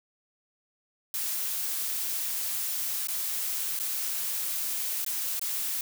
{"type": "noise with dropouts", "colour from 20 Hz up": "blue", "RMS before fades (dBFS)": -31, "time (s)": [1.14, 5.81], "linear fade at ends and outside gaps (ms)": 2, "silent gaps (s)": [[3.072, 3.084], [3.791, 3.798], [5.048, 5.063], [5.395, 5.414]], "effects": []}